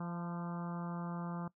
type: harmonic tone with a mistuned harmonic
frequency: 172.1 Hz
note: F3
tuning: 25 cents flat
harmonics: 1 / 2 / 3 / 4 / 5 / 6 / 7 / 8 / 9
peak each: -38 / -51 / -53 / -52 / -50 / -52 / -51 / -56 / -61 dBFS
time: 0-1.48 s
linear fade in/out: 5 ms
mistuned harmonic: 5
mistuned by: +27 cents
effects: noise-tail reverb RT60 0.1 s tail -20 dB re dry